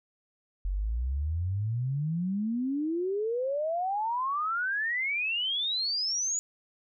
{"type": "exponential sweep", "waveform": "sine", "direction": "up", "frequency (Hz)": [44.46, 6960], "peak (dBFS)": -27, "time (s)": [0.65, 6.39], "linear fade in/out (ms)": 0, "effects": []}